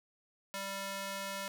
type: tone with high-pass filter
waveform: square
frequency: 196.2 Hz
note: G3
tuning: 2 cents sharp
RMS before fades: -40 dBFS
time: 0.54-1.48 s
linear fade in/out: 0 ms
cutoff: 630 Hz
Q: 0.53
effects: none